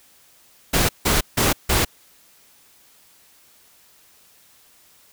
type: noise bursts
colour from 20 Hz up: pink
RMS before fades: -18 dBFS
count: 4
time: 0.73-1.85 s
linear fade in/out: 10 ms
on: 160 ms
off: 160 ms
effects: white hiss -54 dBFS RMS until 5.12 s